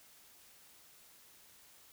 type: silence
effects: white hiss -61 dBFS RMS until 1.92 s